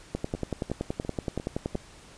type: two click trains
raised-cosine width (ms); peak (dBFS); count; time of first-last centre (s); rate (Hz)
2; -22 / -15; 5 / 18; 0.35-1.749 / 0.15-1.754; 2.86 / 10.6
effects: pink hiss -51 dBFS RMS until 2.17 s + resampled to 22050 Hz